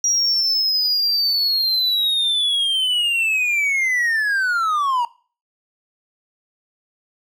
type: linear sweep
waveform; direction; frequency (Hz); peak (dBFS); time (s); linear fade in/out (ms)
triangle; down; 5730 to 932.3; -15; 0.04-5.05; 2
effects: noise-tail reverb RT60 0.4 s tail -20 dB re dry